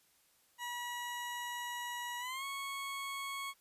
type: tone with pitch glide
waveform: 20% pulse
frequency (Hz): 966 to 1103.3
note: B5 to C#6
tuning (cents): -39 to -9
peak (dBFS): -34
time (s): 0.58-3.54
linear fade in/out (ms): 50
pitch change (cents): +230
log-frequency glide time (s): 2.19-2.44
effects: white hiss -70 dBFS RMS until 3.6 s + resampled to 32000 Hz